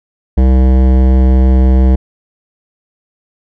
sine tone with hard clipping, 64.5 Hz, C2, 24 cents flat, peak -7 dBFS, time 0.37-1.96 s, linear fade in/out 10 ms, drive 16 dB, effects none

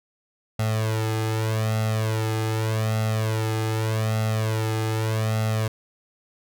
sawtooth tone with flanger, 110 Hz, A2, in tune, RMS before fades -24 dBFS, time 0.59-5.68 s, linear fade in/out 5 ms, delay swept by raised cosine 1.5 to 2.43 ms, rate 0.83 Hz, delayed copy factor +0.95, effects none

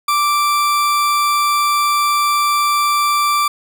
40% pulse tone, 1172 Hz, D6, 4 cents flat, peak -12 dBFS, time 0.08-3.48 s, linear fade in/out 5 ms, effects none

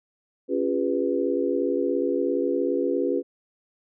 sine chord, C# dominant seventh, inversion none, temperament equal with one note detuned, 277.2 / 349.2 / 406.3 / 493.9 Hz, C#4 / E#4 / G#4 / B4, 0 / 0 / -38 / 0 cents, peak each -27 dBFS, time 0.48-3.23 s, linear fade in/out 50 ms, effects none

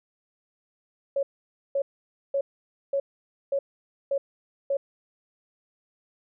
sine tone bursts, 554.4 Hz, C#5, in tune, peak -22 dBFS, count 7, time 1.16-4.77 s, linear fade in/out 5 ms, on 70 ms, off 520 ms, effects none

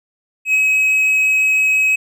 triangle tone with ADSR envelope, 2551 Hz, D#7, 43 cents sharp, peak -8 dBFS, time 0.45-1.96 s, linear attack 92 ms, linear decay 13 ms, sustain -2 dB, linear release 9 ms, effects none

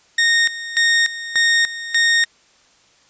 sawtooth tone with tremolo, 1850 Hz, A#6, 14 cents flat, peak -9 dBFS, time 0.18-2.25 s, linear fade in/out 5 ms, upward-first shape square, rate 1.7 Hz, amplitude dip 80%, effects white hiss -54 dBFS RMS until 3.09 s + resampled to 16000 Hz

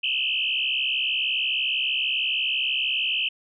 sine tone with frequency modulation, 2835 Hz, F7, 25 cents sharp, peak -22 dBFS, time 0.03-3.29 s, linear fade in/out 10 ms, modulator 66.3 Hz, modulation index 4.2, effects none

